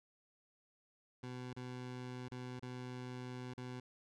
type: tone with dropouts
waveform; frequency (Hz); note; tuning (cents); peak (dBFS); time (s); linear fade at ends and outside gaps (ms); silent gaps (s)
20% pulse; 125.5; B2; +28; -39; 1.23-3.8; 5; 1.532-1.564 / 2.284-2.315 / 2.595-2.625 / 3.537-3.577
effects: low-pass 6000 Hz 12 dB/octave